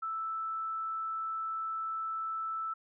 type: tone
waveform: sine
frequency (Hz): 1318.5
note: E6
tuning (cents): 0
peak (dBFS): -33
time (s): 0.02-2.74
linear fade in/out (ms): 10
effects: none